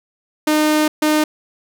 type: tone bursts at uneven times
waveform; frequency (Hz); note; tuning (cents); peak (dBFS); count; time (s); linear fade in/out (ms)
sawtooth; 305.6; D#4; -31; -9; 2; 0.47-0.88 / 1.02-1.24; 5
effects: none

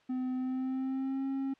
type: tone with pitch glide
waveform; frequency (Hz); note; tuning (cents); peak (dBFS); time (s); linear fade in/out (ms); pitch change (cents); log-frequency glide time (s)
triangle; 255.4 to 270; C4 to C#4; -42 to -45; -29; 0.09-1.54; 10; +97; 0.34-1.26
effects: white hiss -66 dBFS RMS until 1.59 s + low-pass 3000 Hz 12 dB/octave

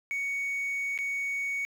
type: tone with dropouts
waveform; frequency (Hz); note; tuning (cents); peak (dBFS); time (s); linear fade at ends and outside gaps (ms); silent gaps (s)
sine; 2232; C#7; +11; -26; 0.11-1.65; 0; 0.977-0.988
effects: tanh soft clip ceiling -28 dBFS + 9-bit

